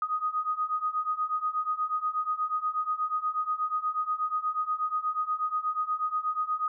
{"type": "beating tone pair", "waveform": "sine", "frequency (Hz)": [1242, 1250.3], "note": ["D#6", "D#6"], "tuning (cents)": [-3, 8], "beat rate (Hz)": 8.3, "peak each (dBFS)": [-31, -29], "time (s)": [0.02, 6.68], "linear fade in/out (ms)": 2, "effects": []}